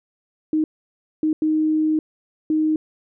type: tone bursts at uneven times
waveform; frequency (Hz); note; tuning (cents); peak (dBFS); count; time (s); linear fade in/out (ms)
sine; 311.1; D#4; 0; -16; 4; 0.53-0.64 / 1.23-1.33 / 1.42-1.99 / 2.5-2.76; 2
effects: none